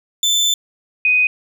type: tone pair in turn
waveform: 30% pulse / sine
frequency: 3531 / 2497 Hz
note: A7 / D#7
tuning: +5 / +6 cents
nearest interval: tritone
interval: 599 cents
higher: first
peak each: -11 dBFS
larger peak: neither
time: 0.23-0.54 / 1.05-1.27 s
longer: first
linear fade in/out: 2 ms
effects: none